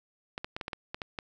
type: clicks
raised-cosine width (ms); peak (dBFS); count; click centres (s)
0.3; -19; 9; 0.379 / 0.445 / 0.565 / 0.612 / 0.681 / 0.732 / 0.945 / 1.018 / 1.188
effects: none